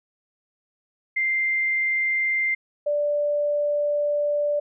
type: tone pair in turn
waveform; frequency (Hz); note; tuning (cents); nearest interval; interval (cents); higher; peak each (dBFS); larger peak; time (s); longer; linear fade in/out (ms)
sine; 2093 / 586.3; C7 / D5; 0 / -3; octave + minor seventh; 2203; first; -20; neither; 1.16-2.55 / 2.86-4.6; second; 10
effects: none